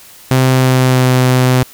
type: tone with pitch glide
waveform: sawtooth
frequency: 130 to 127.55 Hz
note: C3 to C3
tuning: -11 to -44 cents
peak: -4 dBFS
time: 0.31-1.63 s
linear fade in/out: 2 ms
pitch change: -33 cents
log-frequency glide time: 0.51-1.11 s
effects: white hiss -39 dBFS RMS until 1.73 s